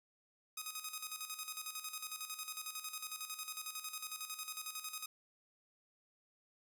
5% pulse tone with tremolo, 1256 Hz, D#6, 16 cents sharp, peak -29 dBFS, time 0.57-5.06 s, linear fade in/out 5 ms, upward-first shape square, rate 11 Hz, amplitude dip 65%, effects 11-bit

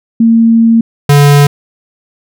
sine / square tone pair in turn, 228.2 / 143.76 Hz, A#3 / D3, -37 / -37 cents, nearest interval minor sixth, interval 800 cents, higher first, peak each -3 dBFS, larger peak neither, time 0.2-0.81 / 1.09-1.47 s, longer first, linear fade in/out 5 ms, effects none

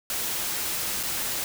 white noise with dropouts, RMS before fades -29 dBFS, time 0.1-1.44 s, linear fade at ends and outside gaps 1 ms, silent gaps 1.03-1.034 s, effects none

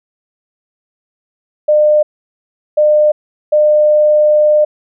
sine tone bursts at uneven times, 603 Hz, D5, 46 cents sharp, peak -6 dBFS, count 3, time 1.68-2.03 / 2.77-3.12 / 3.52-4.65 s, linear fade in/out 10 ms, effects none

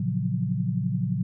sine chord, Gb major seventh, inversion first, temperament just, 115.62 / 138.75 / 173.43 / 185 Hz, Bb2 / Db3 / F3 / Gb3, -14 / +2 / -12 / 0 cents, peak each -29 dBFS, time 0-1.23 s, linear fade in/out 5 ms, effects none

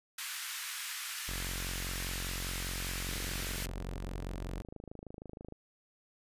pink high-pass noise, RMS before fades -40 dBFS, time 0.18-3.66 s, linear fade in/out 5 ms, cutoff 1400 Hz, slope 24 dB/octave
sawtooth tone, 45 Hz, F#1, 47 cents flat, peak -34 dBFS, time 1.28-4.62 s, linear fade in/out 0 ms
click train, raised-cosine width 2 ms, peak -32 dBFS, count 65, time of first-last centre 3.09-5.523 s, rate 26.3 Hz
effects resampled to 32000 Hz

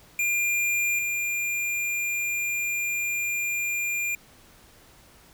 square tone pair in turn, 2400 / 2400 Hz, D7 / D7, +37 / +37 cents, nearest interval unison, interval 0 cents, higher neither, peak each -23 / -26 dBFS, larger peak first, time 0.19-0.99 / 0.99-4.15 s, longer second, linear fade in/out 2 ms, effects pink hiss -54 dBFS RMS until 5.33 s

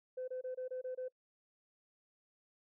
sine tone bursts, 510 Hz, C5, 44 cents flat, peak -37 dBFS, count 7, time 0.17-1.084 s, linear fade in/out 10 ms, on 110 ms, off 24 ms, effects noise-tail reverb RT60 0.1 s tail -26 dB re dry + tanh soft clip ceiling -35 dBFS

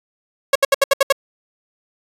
sawtooth tone bursts, 550 Hz, C#5, 14 cents flat, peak -6 dBFS, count 7, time 0.53-1.125 s, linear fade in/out 5 ms, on 25 ms, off 70 ms, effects resampled to 32000 Hz

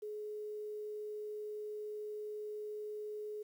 sine tone with quantisation, 422.9 Hz, G#4, 31 cents sharp, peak -40 dBFS, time 0.02-3.43 s, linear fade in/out 10 ms, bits 11, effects none

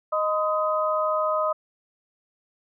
sine tone cluster, 621 / 1021 / 1255 Hz, D#5 / C6 / D#6, -3 / -43 / +15 cents, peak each -24 / -29 / -25 dBFS, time 0.12-1.53 s, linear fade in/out 10 ms, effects none

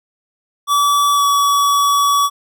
square tone with pitch glide, 1150 to 1137.4 Hz, D6 to C#6, -37 to +44 cents, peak -12 dBFS, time 0.67-2.3 s, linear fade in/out 50 ms, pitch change -19 cents, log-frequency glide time 1.13-1.24 s, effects none

